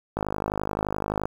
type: click train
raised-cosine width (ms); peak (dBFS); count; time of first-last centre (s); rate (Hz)
1; -12; 57; 0.17-1.255; 51.6
effects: 7-bit